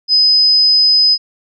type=tone; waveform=sine; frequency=5030 Hz; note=D#8; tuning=18 cents sharp; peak=-7 dBFS; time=0.08-1.18 s; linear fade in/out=50 ms; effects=none